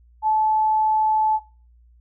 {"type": "tone", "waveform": "sine", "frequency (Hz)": 867, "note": "A5", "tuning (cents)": -26, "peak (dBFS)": -16, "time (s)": [0.22, 1.4], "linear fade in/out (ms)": 50, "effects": ["noise-tail reverb RT60 0.4 s tail -20 dB re dry", "added 59 Hz sine -50 dBFS peak until 2 s"]}